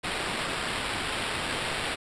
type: noise with sample-and-hold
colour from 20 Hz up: violet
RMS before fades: -31 dBFS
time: 0.03-1.96 s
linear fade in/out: 20 ms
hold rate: 6300 Hz
effects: resampled to 22050 Hz